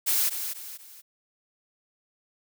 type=noise with echo; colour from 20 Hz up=blue; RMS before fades=-24 dBFS; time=0.06-0.3 s; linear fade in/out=20 ms; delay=240 ms; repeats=3; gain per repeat=-8 dB; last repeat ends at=1.02 s; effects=none